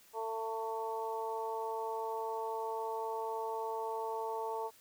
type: harmonic tone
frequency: 223.5 Hz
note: A3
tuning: 27 cents sharp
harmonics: 2 / 3 / 4 / 5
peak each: -39 / -45 / -38 / -47 dBFS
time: 0.13-4.71 s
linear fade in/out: 50 ms
effects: white hiss -62 dBFS RMS until 4.8 s